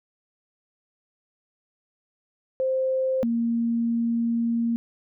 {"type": "tone pair in turn", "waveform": "sine", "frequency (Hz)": [523.3, 232.6], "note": ["C5", "A#3"], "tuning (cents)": [0, -4], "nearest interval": "octave + major second", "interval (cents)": 1404, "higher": "first", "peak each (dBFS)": -21, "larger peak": "neither", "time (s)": [[2.6, 3.23], [3.23, 4.76]], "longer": "second", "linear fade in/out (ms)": 0, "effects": []}